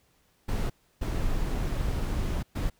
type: noise bursts at uneven times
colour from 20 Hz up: brown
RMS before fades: -28 dBFS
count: 3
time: 0.48-0.7 / 1.01-2.43 / 2.55-2.7 s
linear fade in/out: 10 ms
effects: pink hiss -67 dBFS RMS until 2.79 s